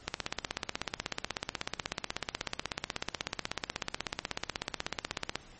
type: click train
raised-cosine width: 0.2 ms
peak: -13 dBFS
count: 87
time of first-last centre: 0.08-5.356 s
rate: 16.3 Hz
effects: pink hiss -55 dBFS RMS until 5.59 s + MP3 32 kbps